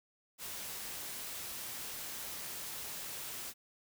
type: noise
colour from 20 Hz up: white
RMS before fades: -43 dBFS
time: 0.38-3.54 s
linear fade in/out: 50 ms
effects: none